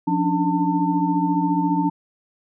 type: tone cluster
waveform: sine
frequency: 176.8 / 282.9 / 297.4 / 897 Hz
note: F3 / C#4 / D4 / A5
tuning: +22 / +35 / +22 / +33 cents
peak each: -23 dBFS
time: 0.07-1.9 s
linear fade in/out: 10 ms
effects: none